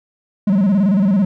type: tone with vibrato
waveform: triangle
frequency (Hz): 196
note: G3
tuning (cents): 0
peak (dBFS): -9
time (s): 0.47-1.25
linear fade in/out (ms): 5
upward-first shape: square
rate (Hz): 18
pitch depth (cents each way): 110
effects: none